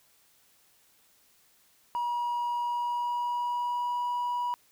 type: tone with pitch glide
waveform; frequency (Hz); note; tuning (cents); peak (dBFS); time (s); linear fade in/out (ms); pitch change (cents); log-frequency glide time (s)
triangle; 960 to 972.3; B5 to B5; -49 to -27; -25; 1.95-4.54; 0; +22; 2.62-4.03
effects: tanh soft clip ceiling -22 dBFS + white hiss -64 dBFS RMS until 4.71 s